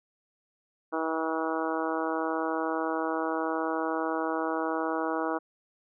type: harmonic tone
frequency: 160.8 Hz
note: E3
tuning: 43 cents flat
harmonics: 2 / 3 / 4 / 5 / 6 / 7 / 8 / 9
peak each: -32 / -34 / -35 / -36 / -37 / -37 / -38 / -39 dBFS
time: 0.92-5.39 s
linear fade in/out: 20 ms
effects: none